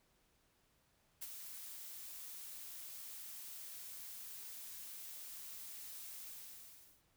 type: noise with ADSR envelope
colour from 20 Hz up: blue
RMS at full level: -44 dBFS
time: 1.21-7.03 s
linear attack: 14 ms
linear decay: 37 ms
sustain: -6 dB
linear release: 760 ms
effects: pink hiss -75 dBFS RMS until 7.16 s